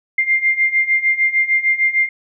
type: beating tone pair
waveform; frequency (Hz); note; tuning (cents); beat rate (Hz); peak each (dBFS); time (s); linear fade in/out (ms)
sine; 2100 / 2106.6; C7 / C7; +6 / +11; 6.6; -18 / -15; 0.18-2.09; 5
effects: none